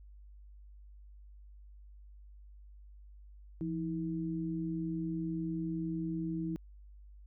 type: tone pair together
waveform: sine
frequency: 170.04 / 321 Hz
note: F3 / E4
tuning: -46 / -46 cents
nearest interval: major seventh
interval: 1100 cents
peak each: -36 / -36 dBFS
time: 3.61-6.56 s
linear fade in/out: 0 ms
effects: added 50 Hz sine -51 dBFS peak until 7.26 s